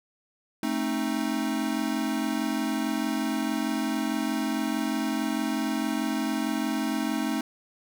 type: chord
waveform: square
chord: A diminished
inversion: none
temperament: equal with one note detuned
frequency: 220 / 266.4 / 311.1 Hz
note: A3 / C4 / Eb4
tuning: 0 / +31 / 0 cents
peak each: -31 dBFS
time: 0.63-7.41 s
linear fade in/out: 2 ms
effects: none